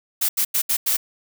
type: noise bursts at uneven times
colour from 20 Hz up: blue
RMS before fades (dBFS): -20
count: 5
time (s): 0.21-0.29 / 0.37-0.45 / 0.54-0.62 / 0.69-0.77 / 0.86-0.97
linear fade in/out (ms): 10
effects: none